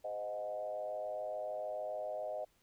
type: tone with frequency modulation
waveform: sine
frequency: 622.3 Hz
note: D#5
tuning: in tune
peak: -37 dBFS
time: 0.04-2.45 s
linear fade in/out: 10 ms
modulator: 107 Hz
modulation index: 0.92
effects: pink hiss -72 dBFS RMS until 2.62 s